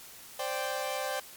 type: chord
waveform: sawtooth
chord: C suspended second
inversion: none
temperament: equal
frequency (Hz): 523.3 / 587.3 / 784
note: C5 / D5 / G5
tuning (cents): 0 / 0 / 0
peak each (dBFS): -32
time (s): 0.39-1.2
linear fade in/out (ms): 5
effects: white hiss -49 dBFS RMS until 1.36 s + MP3 96 kbps